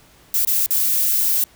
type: noise with dropouts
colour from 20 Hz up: violet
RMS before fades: -18 dBFS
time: 0.34-1.44 s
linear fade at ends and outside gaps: 2 ms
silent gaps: 0.45-0.472 / 0.662-0.706 s
effects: pink hiss -51 dBFS RMS until 1.55 s